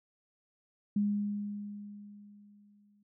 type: tone with exponential decay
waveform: sine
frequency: 205.3 Hz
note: G#3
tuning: 20 cents flat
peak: -25 dBFS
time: 0.96-3.03 s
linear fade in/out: 5 ms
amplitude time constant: 450 ms
effects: none